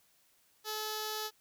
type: tone with notch filter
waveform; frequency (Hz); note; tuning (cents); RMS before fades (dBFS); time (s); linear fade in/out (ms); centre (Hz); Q
5% pulse; 430.6; A4; -37; -38; 0.64-1.31; 50; 2300; 1.4
effects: white hiss -69 dBFS RMS until 1.4 s